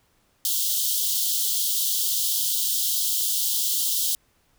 white high-pass noise, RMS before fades -24 dBFS, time 0.45-4.15 s, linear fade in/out 0 ms, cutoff 3000 Hz, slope 96 dB/octave, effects pink hiss -65 dBFS RMS until 4.58 s

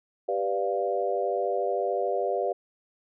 sine chord, G dominant seventh, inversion none, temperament equal, 392 / 493.9 / 587.3 / 698.5 Hz, G4 / B4 / D5 / F5, 0 / 0 / 0 / 0 cents, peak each -30 dBFS, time 0.28-2.53 s, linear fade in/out 10 ms, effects none

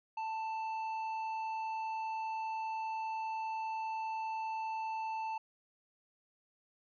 sine tone with hard clipping, 885 Hz, A5, 10 cents sharp, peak -37 dBFS, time 0.17-5.38 s, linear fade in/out 5 ms, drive 6 dB, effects resampled to 16000 Hz

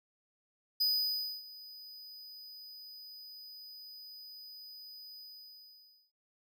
square tone with ADSR envelope, 4978 Hz, D#8, in tune, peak -27 dBFS, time 0.8-6.12 s, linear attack 11 ms, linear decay 610 ms, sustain -21 dB, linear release 930 ms, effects none

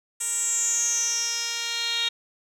10% pulse tone with band-pass filter sweep, 466.2 Hz, A#4, in tune, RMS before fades -26 dBFS, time 0.2-2.09 s, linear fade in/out 10 ms, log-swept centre 8600 to 3800 Hz, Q 8.9, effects none

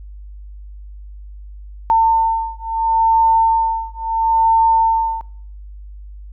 sine beating tone pair, 901 / 901.74 Hz, A5 / A5, +41 / +42 cents, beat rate 0.74 Hz, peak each -15 dBFS, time 1.9-5.21 s, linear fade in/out 0 ms, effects noise-tail reverb RT60 0.5 s tail -21 dB re dry + added 50 Hz sine -32 dBFS peak until 6.32 s

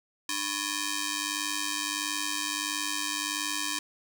5% pulse ring-modulated tone, 698.5 Hz, F5, in tune, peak -15 dBFS, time 0.29-3.79 s, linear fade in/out 2 ms, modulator 400 Hz, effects none

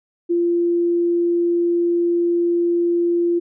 sine tone, 344.6 Hz, F4, 23 cents flat, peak -15 dBFS, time 0.29-3.4 s, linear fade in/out 20 ms, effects none

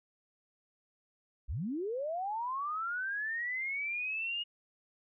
sine linear sweep, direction up, 41.2 to 2881 Hz, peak -33 dBFS, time 1.48-4.44 s, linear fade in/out 20 ms, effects none

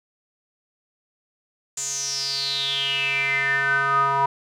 square tone with band-pass filter sweep, 138.4 Hz, C#3, 2 cents flat, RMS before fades -23 dBFS, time 1.77-4.26 s, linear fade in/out 5 ms, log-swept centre 7300 to 1000 Hz, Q 9, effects none

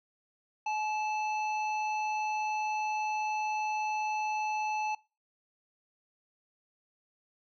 harmonic tone with a mistuned harmonic, 855 Hz, A5, 50 cents flat, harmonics 1 / 3 / 5 / 7, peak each -30 / -38 / -53 / -50 dBFS, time 0.66-4.95 s, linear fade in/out 5 ms, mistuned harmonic 3, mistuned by +49 cents, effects noise-tail reverb RT60 0.3 s tail -23 dB re dry

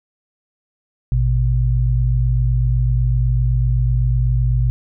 sine tone pair together, 55.54 / 123.47 Hz, A1 / B2, +17 / 0 cents, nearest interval octave + major second, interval 1383 cents, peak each -16 dBFS, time 1.12-4.7 s, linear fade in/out 0 ms, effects none

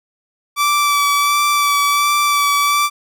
sawtooth tone with vibrato, 1158 Hz, D6, 25 cents flat, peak -9 dBFS, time 0.56-2.9 s, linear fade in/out 50 ms, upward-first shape sine, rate 1.4 Hz, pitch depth 18 cents each way, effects none

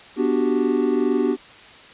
triangle chord, G major seventh, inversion first, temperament equal, 246.9 / 293.7 / 370 / 392 Hz, B3 / D4 / F#4 / G4, 0 / 0 / 0 / 0 cents, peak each -21 dBFS, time 0.16-1.37 s, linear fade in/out 50 ms, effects white hiss -44 dBFS RMS until 1.93 s + resampled to 8000 Hz

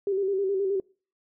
sine tone with vibrato, 390 Hz, G4, 9 cents flat, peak -23 dBFS, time 0.07-0.8 s, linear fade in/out 2 ms, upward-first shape square, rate 9.5 Hz, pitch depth 48 cents each way, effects noise-tail reverb RT60 0.4 s tail -26 dB re dry

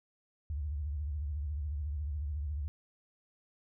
sine tone with vibrato, 73.5 Hz, D2, 2 cents sharp, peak -33 dBFS, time 0.5-2.68 s, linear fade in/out 0 ms, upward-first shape triangle, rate 14 Hz, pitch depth 180 cents each way, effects none

